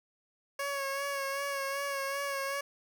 15% pulse tone with vibrato, 554.4 Hz, C#5, in tune, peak -26 dBFS, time 0.59-2.61 s, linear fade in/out 5 ms, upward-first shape sine, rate 2.6 Hz, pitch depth 31 cents each way, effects none

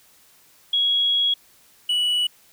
sine / triangle tone pair in turn, 3322 / 2945 Hz, G#7 / F#7, 0 / -9 cents, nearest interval major second, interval 209 cents, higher first, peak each -17 dBFS, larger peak neither, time 0.73-1.34 / 1.89-2.27 s, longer first, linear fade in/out 5 ms, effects white hiss -55 dBFS RMS until 2.52 s

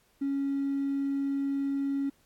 triangle tone with hard clipping, 277.2 Hz, C#4, in tune, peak -27 dBFS, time 0.21-2.1 s, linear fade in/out 10 ms, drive 3 dB, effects pink hiss -67 dBFS RMS until 2.25 s + AAC 64 kbps

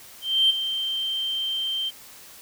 sine tone with ADSR envelope, 3136 Hz, G7, in tune, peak -13 dBFS, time 0.21-1.91 s, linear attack 290 ms, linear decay 11 ms, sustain -11 dB, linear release 30 ms, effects tanh soft clip ceiling -11 dBFS + white hiss -46 dBFS RMS until 2.41 s

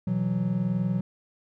triangle chord, B suspended fourth, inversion none, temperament equal, 123.47 / 164.81 / 185 Hz, B2 / E3 / F#3, 0 / 0 / 0 cents, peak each -28 / -28 / -24 dBFS, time 0.07-1.01 s, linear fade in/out 5 ms, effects none

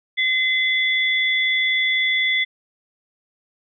sine tone pair together, 2046 / 3446 Hz, C7 / A7, -39 / -37 cents, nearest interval major sixth, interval 902 cents, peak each -18 / -22 dBFS, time 0.17-2.45 s, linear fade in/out 20 ms, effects none

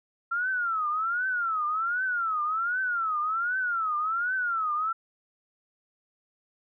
sine tone with vibrato, 1358 Hz, F6, 49 cents flat, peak -25 dBFS, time 0.31-4.93 s, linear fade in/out 10 ms, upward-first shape triangle, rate 1.3 Hz, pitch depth 230 cents each way, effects none

